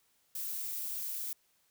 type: noise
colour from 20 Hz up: violet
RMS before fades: -38 dBFS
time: 0.35-1.33 s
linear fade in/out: 2 ms
effects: white hiss -72 dBFS RMS until 1.7 s